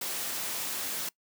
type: noise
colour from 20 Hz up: white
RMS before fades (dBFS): -34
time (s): 0.01-1.09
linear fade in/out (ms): 5
effects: noise-tail reverb RT60 0.1 s tail -22 dB re dry + high-pass 150 Hz 12 dB/octave